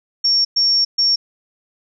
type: tone bursts at uneven times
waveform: sine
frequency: 5500 Hz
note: F8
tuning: 27 cents flat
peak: -12 dBFS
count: 3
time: 0.24-0.45 / 0.56-0.85 / 0.98-1.16 s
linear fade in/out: 10 ms
effects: none